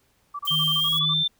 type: tone bursts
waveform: sine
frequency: 1159 Hz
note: D6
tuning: 23 cents flat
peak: -29 dBFS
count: 10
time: 0.34-1.14 s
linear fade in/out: 10 ms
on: 53 ms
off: 30 ms
type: noise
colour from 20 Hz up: violet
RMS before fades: -36 dBFS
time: 0.45-0.99 s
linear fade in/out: 2 ms
type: tone with pitch glide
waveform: sine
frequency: 3157 to 3564 Hz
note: G7 to A7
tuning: +12 to +22 cents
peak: -20 dBFS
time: 0.47-1.28 s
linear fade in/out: 10 ms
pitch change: +210 cents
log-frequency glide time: 0.78-1.12 s
type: tone with tremolo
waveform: sine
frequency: 156.2 Hz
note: D#3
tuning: 7 cents sharp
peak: -27 dBFS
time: 0.5-1.24 s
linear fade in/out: 20 ms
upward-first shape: sine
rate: 2.1 Hz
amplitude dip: 60%
effects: pink hiss -65 dBFS RMS until 1.39 s